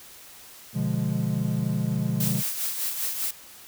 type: chord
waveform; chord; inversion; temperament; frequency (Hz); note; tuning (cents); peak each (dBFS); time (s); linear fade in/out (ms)
triangle; B diminished seventh; none; equal; 123.47 / 146.83 / 174.61 / 207.7; B2 / D3 / F3 / Ab3; 0 / 0 / 0 / 0; -27; 0.73-2.43; 50
type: noise with tremolo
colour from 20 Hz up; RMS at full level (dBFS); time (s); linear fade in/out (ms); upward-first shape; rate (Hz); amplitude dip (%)
blue; -27; 2.2-3.31; 5; sine; 5; 50
effects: white hiss -47 dBFS RMS until 3.67 s